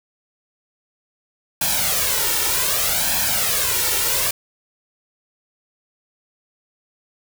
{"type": "noise with flanger", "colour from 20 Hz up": "white", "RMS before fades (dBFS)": -20, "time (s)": [1.61, 4.31], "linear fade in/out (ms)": 5, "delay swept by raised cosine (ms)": [1.2, 2.2], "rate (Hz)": 0.65, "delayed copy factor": 0.75, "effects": []}